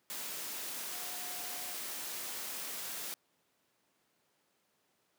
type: tone in noise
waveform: sine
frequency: 720 Hz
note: F#5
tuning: 47 cents flat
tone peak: -52 dBFS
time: 0.93-1.74 s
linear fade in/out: 0 ms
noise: white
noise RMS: -41 dBFS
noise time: 0.1-3.14 s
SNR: -14 dB
effects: pink hiss -75 dBFS RMS until 5.18 s + high-pass 200 Hz 12 dB/octave